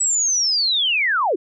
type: linear sweep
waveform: sine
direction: down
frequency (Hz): 7950 to 303.1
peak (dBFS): -16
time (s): 0-1.36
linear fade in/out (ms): 10
effects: none